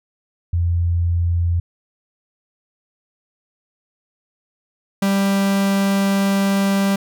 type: tone pair in turn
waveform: sine / 45% pulse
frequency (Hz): 85.9 / 196.78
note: F2 / G3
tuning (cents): -28 / +7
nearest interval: octave + major second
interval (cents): 1435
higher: second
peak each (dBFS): -15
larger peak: neither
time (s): 0.53-1.6 / 5.02-6.96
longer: second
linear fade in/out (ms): 5
effects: none